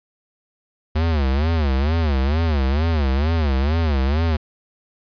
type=tone with vibrato; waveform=square; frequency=74 Hz; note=D2; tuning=14 cents sharp; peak=-17 dBFS; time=0.95-4.37 s; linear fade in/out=10 ms; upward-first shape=sine; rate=2.2 Hz; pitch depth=210 cents each way; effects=resampled to 11025 Hz + 9-bit